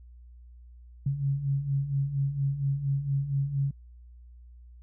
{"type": "beating tone pair", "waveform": "sine", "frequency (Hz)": [135.7, 140], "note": ["C#3", "C#3"], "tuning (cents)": [-36, 18], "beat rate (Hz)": 4.3, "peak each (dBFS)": [-32, -26], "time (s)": [1.06, 3.71], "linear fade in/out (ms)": 5, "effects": ["noise-tail reverb RT60 0.1 s tail -25 dB re dry", "added 60 Hz sine -47 dBFS peak until 4.82 s"]}